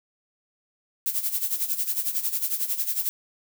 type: noise with tremolo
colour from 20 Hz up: violet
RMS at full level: -24 dBFS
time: 1.06-3.09 s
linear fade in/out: 0 ms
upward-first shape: sine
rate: 11 Hz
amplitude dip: 75%
effects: none